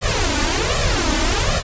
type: noise with flanger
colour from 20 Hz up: pink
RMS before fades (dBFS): -18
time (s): 0.01-1.63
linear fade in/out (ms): 50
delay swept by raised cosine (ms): 1.6 to 3.4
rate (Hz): 1.3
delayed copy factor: +0.9
effects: resampled to 16000 Hz